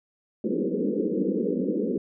pink band-pass noise, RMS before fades -26 dBFS, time 0.44-1.98 s, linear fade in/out 2 ms, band 180 to 510 Hz, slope 96 dB/octave, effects none

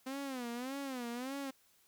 sawtooth tone with vibrato, 256.6 Hz, C4, 34 cents flat, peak -35 dBFS, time 0.06-1.51 s, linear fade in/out 10 ms, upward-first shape sine, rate 1.7 Hz, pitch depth 150 cents each way, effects white hiss -69 dBFS RMS until 1.87 s

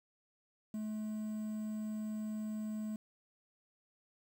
triangle tone with quantisation, 215.1 Hz, A3, 39 cents flat, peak -35 dBFS, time 0.74-2.96 s, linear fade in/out 2 ms, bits 10, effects none

